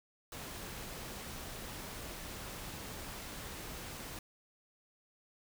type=noise; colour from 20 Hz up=pink; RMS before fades=-45 dBFS; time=0.32-4.19 s; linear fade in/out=2 ms; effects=none